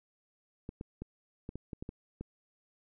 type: clicks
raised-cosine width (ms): 3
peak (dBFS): -27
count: 9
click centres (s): 0.691 / 0.811 / 1.02 / 1.491 / 1.556 / 1.732 / 1.825 / 1.891 / 2.21
effects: none